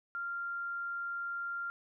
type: tone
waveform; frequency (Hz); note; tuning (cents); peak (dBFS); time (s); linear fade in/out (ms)
sine; 1390; F6; -9; -35; 0.15-1.7; 0
effects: none